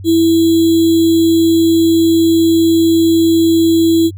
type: tone with sample-and-hold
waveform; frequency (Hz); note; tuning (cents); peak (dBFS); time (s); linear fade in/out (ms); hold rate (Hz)
sine; 329.6; E4; 0; -7; 0.04-4.11; 50; 3675
effects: added 96 Hz sine -26 dBFS peak until 4.17 s